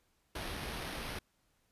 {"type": "noise with sample-and-hold", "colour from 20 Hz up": "pink", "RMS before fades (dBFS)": -41, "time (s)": [0.35, 1.19], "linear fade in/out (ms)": 5, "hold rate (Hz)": 7350, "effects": ["pink hiss -75 dBFS RMS until 1.71 s", "resampled to 32000 Hz"]}